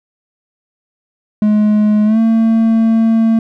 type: tone with pitch glide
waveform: triangle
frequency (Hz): 211.3 to 225.2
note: G#3 to A3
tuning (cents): +30 to +40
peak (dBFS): -6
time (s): 1.42-3.39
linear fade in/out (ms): 2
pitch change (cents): +110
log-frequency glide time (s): 2.05-2.19
effects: none